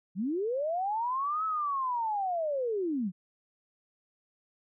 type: linear two-way sweep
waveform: sine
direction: up then down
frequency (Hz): 167 to 1307 to 167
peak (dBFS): -28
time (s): 0.15-3.12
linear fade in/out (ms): 50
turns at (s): 1.45
effects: none